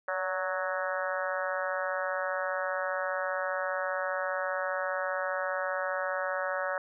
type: harmonic tone with a mistuned harmonic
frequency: 185 Hz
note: F#3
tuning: in tune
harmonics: 3 / 4 / 5 / 6 / 7 / 8 / 9 / 10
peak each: -33 / -40 / -41 / -39 / -38 / -37 / -38 / -43 dBFS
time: 0.08-6.78 s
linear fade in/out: 2 ms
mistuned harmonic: 3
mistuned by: +36 cents
effects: none